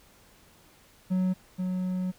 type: tone pair in turn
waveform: triangle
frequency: 185 / 183.83 Hz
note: F#3 / F#3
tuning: 0 / -11 cents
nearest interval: unison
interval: 11 cents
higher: first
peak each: -21 / -25 dBFS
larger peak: first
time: 1.1-1.34 / 1.58-2.12 s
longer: second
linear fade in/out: 20 ms
effects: pink hiss -58 dBFS RMS until 2.18 s